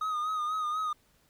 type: tone with vibrato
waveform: triangle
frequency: 1243 Hz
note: D#6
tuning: 2 cents flat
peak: -27 dBFS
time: 0.01-0.93 s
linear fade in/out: 5 ms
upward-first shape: sine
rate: 4.1 Hz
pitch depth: 48 cents each way
effects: pink hiss -67 dBFS RMS until 1.29 s